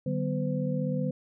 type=tone cluster; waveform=sine; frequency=149.6 / 190.3 / 245.9 / 511 Hz; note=D3 / F#3 / B3 / C5; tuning=+32 / +49 / -7 / -41 cents; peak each=-30 / -32 / -33 / -34 dBFS; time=0.06-1.11 s; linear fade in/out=5 ms; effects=none